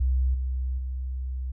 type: tone with level steps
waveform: sine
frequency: 64.2 Hz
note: C2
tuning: 32 cents flat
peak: -20 / -25 / -28 dBFS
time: 0-1.52 s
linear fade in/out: 10 ms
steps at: 0.34 / 0.78 s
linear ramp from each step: 5 ms
effects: none